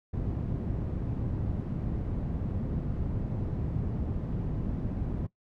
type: low-pass noise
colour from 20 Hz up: white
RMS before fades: -32 dBFS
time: 0.13-5.27 s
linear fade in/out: 10 ms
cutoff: 160 Hz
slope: 12 dB/octave
effects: noise-tail reverb RT60 0.1 s tail -17 dB re dry